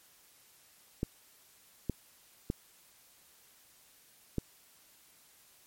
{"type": "clicks", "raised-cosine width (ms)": 3, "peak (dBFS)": -18, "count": 4, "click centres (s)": [1.031, 1.897, 2.501, 4.383], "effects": ["white hiss -62 dBFS RMS until 5.66 s", "MP3 64 kbps"]}